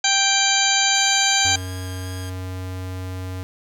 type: harmonic tone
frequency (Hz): 786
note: G5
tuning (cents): +4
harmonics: 1 / 2 / 3 / 4 / 5 / 6 / 8 / 9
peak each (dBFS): -24 / -24 / -24 / -24 / -24 / -24 / -24 / -24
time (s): 0.04-1.56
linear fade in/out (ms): 5
type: tone with vibrato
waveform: 10% pulse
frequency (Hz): 1625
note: G#6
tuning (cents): -38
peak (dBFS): -29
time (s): 0.94-2.3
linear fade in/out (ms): 5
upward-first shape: square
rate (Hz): 2.7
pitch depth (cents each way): 10
type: tone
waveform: square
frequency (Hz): 92.5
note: F#2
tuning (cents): 0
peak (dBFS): -28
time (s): 1.45-3.43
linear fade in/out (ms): 0
effects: none